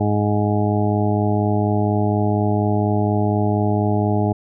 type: harmonic tone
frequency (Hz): 104.2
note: G#2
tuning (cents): +6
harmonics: 1 / 2 / 3 / 4 / 6 / 7 / 8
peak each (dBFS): -19 / -22 / -24 / -25 / -27 / -27 / -28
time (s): 0-4.33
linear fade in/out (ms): 10
effects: none